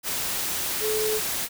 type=tone in noise; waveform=sine; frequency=431.5 Hz; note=A4; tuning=34 cents flat; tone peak=-24 dBFS; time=0.8-1.21 s; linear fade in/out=50 ms; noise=white; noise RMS=-28 dBFS; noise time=0.03-1.49 s; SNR=+1 dB; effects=none